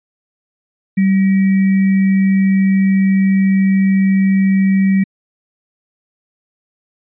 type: tone with sample-and-hold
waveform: sine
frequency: 193 Hz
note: G3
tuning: 27 cents flat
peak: -9 dBFS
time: 0.97-5.04 s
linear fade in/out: 10 ms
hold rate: 2100 Hz
effects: resampled to 8000 Hz

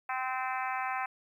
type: harmonic tone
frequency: 258.4 Hz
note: C4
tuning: 21 cents flat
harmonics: 3 / 4 / 5 / 6 / 7 / 8 / 9 / 10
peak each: -35 / -37 / -39 / -41 / -42 / -43 / -44 / -45 dBFS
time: 0.09-1.06 s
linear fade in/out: 5 ms
effects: 11-bit

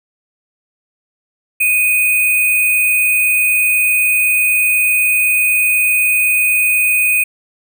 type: tone with sample-and-hold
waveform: sine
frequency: 2489 Hz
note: D#7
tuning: in tune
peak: -10 dBFS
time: 1.6-7.24 s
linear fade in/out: 10 ms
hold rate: 11025 Hz
effects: none

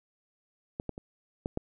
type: clicks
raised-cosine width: 2 ms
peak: -20 / -20 / -27 / -18 / -17 dBFS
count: 5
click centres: 0.799 / 0.893 / 0.979 / 1.459 / 1.574 s
effects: none

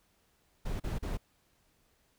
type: noise bursts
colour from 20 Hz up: brown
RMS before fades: -34 dBFS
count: 3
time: 0.65-1.174 s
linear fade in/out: 10 ms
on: 150 ms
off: 37 ms
effects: pink hiss -71 dBFS RMS until 2.18 s

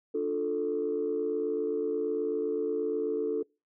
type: chord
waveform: sine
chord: D minor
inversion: none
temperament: just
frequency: 293.7 / 352.4 / 440.5 Hz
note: D4 / F4 / A4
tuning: 0 / +16 / +2 cents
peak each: -34 / -34 / -28 dBFS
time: 0.14-3.43 s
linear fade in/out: 10 ms
effects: noise-tail reverb RT60 0.3 s tail -26 dB re dry + tanh soft clip ceiling -20 dBFS

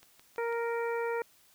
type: click train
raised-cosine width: 0.2 ms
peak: -36 dBFS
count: 4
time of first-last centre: 0.03-0.526 s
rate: 6.05 Hz
type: harmonic tone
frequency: 466.2 Hz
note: A#4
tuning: in tune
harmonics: 1 / 2 / 3 / 4 / 5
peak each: -31 / -37 / -41 / -43 / -45 dBFS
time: 0.38-1.22 s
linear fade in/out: 2 ms
effects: white hiss -63 dBFS RMS until 1.54 s

